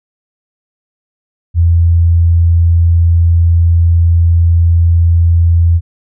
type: tone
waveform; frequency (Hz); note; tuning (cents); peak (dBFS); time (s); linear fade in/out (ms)
sine; 84.5; E2; +43; -5; 1.54-5.81; 50
effects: none